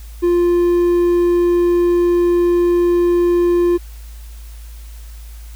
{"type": "tone", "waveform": "triangle", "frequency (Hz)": 349.2, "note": "F4", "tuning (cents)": 0, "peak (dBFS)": -9, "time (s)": [0.22, 3.78], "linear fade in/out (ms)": 20, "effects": ["added 55 Hz sine -31 dBFS peak until 5.55 s", "white hiss -46 dBFS RMS until 5.55 s"]}